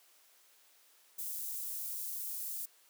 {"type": "high-pass noise", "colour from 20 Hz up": "white", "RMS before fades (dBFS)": -40, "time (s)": [1.18, 2.66], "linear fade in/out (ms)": 10, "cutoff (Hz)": 10000, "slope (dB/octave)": 12, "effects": ["white hiss -65 dBFS RMS until 2.89 s", "high-pass 400 Hz 12 dB/octave"]}